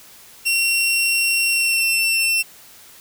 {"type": "tone with pitch glide", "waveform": "sawtooth", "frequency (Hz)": [2732, 2699], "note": ["F7", "E7"], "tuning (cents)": [-39, 40], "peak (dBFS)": -13, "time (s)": [0.45, 2.43], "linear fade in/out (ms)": 20, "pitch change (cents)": -21, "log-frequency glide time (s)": [1.5, 1.87], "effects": ["white hiss -45 dBFS RMS until 3 s"]}